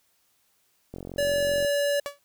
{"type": "click train", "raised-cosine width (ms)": 2, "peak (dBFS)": -24, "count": 33, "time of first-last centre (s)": [0.94, 1.648], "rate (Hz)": 45.2}
{"type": "tone", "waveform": "square", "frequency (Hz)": 573, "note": "D5", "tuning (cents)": -43, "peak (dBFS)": -23, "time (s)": [1.18, 2], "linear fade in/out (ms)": 5}
{"type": "tone with exponential decay", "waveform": "sawtooth", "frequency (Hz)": 571, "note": "D5", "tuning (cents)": -49, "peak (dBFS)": -23, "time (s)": [2.06, 2.19], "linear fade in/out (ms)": 0, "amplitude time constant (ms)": 28}
{"effects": ["white hiss -68 dBFS RMS until 2.24 s"]}